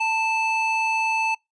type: ring-modulated tone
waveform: triangle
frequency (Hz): 1760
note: A6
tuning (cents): 0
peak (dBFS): -15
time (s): 0-1.35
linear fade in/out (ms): 10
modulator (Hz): 868
effects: noise-tail reverb RT60 0.2 s tail -26 dB re dry + resampled to 22050 Hz